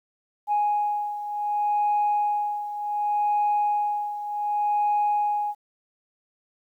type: beating tone pair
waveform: sine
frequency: 830.6 / 831.27 Hz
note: G#5 / G#5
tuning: 0 / +1 cents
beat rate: 0.67 Hz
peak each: -22 / -27 dBFS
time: 0.47-5.55 s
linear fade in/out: 50 ms
effects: tanh soft clip ceiling -16 dBFS + 10-bit